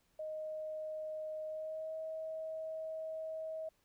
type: tone with pitch glide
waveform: sine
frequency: 622.3 to 636.8 Hz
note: D#5 to D#5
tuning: 0 to +40 cents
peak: -39 dBFS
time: 0.19-3.69 s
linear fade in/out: 5 ms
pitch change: +40 cents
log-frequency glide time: 1.46-1.96 s
effects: pink hiss -75 dBFS RMS until 3.84 s